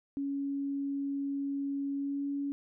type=tone with pitch glide; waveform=sine; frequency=278.9 to 281.8 Hz; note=C#4 to C#4; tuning=+11 to +29 cents; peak=-31 dBFS; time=0.17-2.52 s; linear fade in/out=0 ms; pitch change=+18 cents; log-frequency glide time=1.95-2.26 s; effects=none